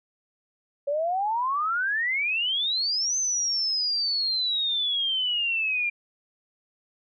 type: exponential two-way sweep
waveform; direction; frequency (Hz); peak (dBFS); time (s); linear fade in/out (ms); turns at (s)
sine; up then down; 554.4 to 6250 to 2378; -23; 0.87-5.9; 10; 3.17
effects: none